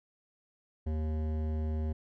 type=tone with hard clipping; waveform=triangle; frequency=77.78 Hz; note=D#2; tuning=in tune; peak=-32 dBFS; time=0.86-1.93 s; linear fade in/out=10 ms; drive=18 dB; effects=none